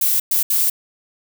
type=noise bursts at uneven times; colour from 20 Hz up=violet; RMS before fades=-17 dBFS; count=3; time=0.01-0.2 / 0.31-0.43 / 0.5-0.7 s; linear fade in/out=5 ms; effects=none